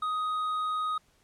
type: tone with hard clipping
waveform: sine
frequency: 1251 Hz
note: D#6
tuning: 9 cents sharp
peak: -29 dBFS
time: 0.02-0.98 s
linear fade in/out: 5 ms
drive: 4 dB
effects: pink hiss -66 dBFS RMS until 1.23 s + low-pass 11000 Hz 12 dB/octave